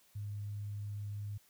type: tone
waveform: sine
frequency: 102.9 Hz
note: G#2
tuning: 16 cents flat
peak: -38 dBFS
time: 0.15-1.38 s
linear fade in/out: 10 ms
effects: white hiss -67 dBFS RMS until 1.49 s